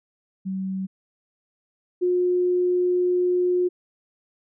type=tone pair in turn; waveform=sine; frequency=190.3 / 359.2 Hz; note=F#3 / F4; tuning=+49 / +49 cents; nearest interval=major seventh; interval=1100 cents; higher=second; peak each=-25 / -18 dBFS; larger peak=second; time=0.45-0.87 / 2.01-3.69 s; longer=second; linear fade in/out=20 ms; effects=none